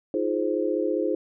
sine chord, F minor seventh, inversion third, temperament just, 314.3 / 349.2 / 419.1 / 523.8 Hz, Eb4 / F4 / Ab4 / C5, +18 / 0 / +16 / +2 cents, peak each -28 dBFS, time 0.14-1.15 s, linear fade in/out 2 ms, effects none

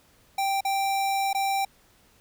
square tone with dropouts, 784 Hz, G5, in tune, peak -24 dBFS, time 0.38-1.65 s, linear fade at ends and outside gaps 5 ms, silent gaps 0.608-0.649 / 1.331-1.347 s, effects pink hiss -60 dBFS RMS until 2.2 s

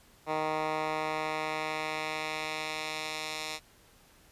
10% pulse tone with band-pass filter sweep, 155.56 Hz, D#3, in tune, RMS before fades -34 dBFS, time 0.26-3.6 s, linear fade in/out 50 ms, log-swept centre 1000 to 4400 Hz, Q 0.86, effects pink hiss -60 dBFS RMS until 4.31 s + resampled to 32000 Hz

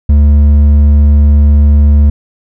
sine tone with hard clipping, 73 Hz, D2, 10 cents flat, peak -4 dBFS, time 0.09-2.1 s, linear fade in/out 5 ms, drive 5 dB, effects none

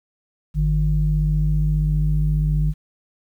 sine tone pair together, 50.93 / 152.5 Hz, G#1 / D#3, -33 / -34 cents, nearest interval octave + perfect fifth, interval 1899 cents, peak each -18 dBFS, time 0.54-2.74 s, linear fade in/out 50 ms, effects tanh soft clip ceiling -9 dBFS + 9-bit

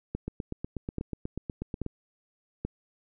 two click trains, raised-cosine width 3 ms, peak -20 / -18 dBFS, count 14 / 4, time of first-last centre 0.28-1.863 / 0.15-2.65 s, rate 8.21 / 1.2 Hz, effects none

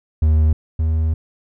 triangle tone pair in turn, 77.78 / 79.64 Hz, D#2 / D#2, 0 / +41 cents, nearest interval unison, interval 41 cents, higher second, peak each -9 / -13 dBFS, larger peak first, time 0.22-0.53 / 0.79-1.14 s, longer second, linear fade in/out 5 ms, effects none

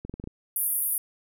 clicks, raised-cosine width 3 ms, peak -23 dBFS, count 6, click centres 0.05 / 0.096 / 0.14 / 0.199 / 0.24 / 0.274 s
pink band-pass noise, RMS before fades -27 dBFS, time 0.56-0.98 s, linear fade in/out 2 ms, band 9700 to 15000 Hz, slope 96 dB/octave
effects none

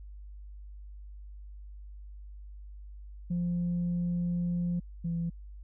sine tone pair in turn, 174.61 / 168.86 Hz, F3 / E3, 0 / +42 cents, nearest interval minor second, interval 58 cents, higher first, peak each -26 / -28 dBFS, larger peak first, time 3.3-4.8 / 5.04-5.3 s, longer first, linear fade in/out 10 ms, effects tanh soft clip ceiling -25 dBFS + added 50 Hz sine -43 dBFS peak until 5.63 s

